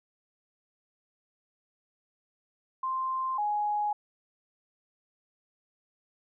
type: tone pair in turn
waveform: sine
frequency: 1046.5 / 834 Hz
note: C6 / G#5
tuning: 0 / +7 cents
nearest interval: major third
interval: 393 cents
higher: first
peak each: -28 / -26 dBFS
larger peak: second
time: 2.83-3.38 / 3.38-3.93 s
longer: neither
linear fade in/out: 5 ms
effects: none